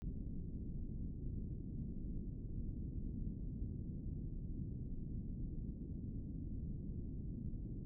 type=low-pass noise; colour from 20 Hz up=pink; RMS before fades=-44 dBFS; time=0.02-7.85 s; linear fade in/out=0 ms; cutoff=270 Hz; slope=24 dB/octave; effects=none